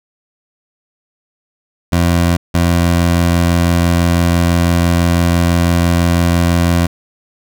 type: tone bursts at uneven times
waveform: 20% pulse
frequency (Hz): 86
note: F2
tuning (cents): -26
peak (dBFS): -5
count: 2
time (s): 1.92-2.37 / 2.54-6.87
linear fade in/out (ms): 10
effects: none